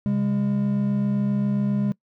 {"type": "tone pair together", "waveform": "triangle", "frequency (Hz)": [135.5, 203], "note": ["C#3", "G#3"], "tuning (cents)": [-39, -39], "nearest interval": "perfect fifth", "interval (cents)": 700, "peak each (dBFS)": [-24, -19], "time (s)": [0.06, 1.92], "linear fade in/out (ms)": 0, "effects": ["noise-tail reverb RT60 0.1 s tail -23 dB re dry"]}